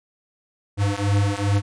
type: beating tone pair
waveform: square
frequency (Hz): 99.7 / 102.2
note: G2 / G#2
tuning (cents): +30 / -27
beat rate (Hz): 2.5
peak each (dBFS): -22 / -22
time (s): 0.77-1.62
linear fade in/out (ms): 50
effects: resampled to 22050 Hz